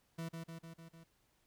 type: tone with echo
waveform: 40% pulse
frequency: 164.81 Hz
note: E3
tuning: in tune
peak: -39 dBFS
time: 0.18-0.29 s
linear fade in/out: 10 ms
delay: 150 ms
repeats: 5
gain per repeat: -3 dB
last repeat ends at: 1.04 s
effects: pink hiss -75 dBFS RMS until 1.46 s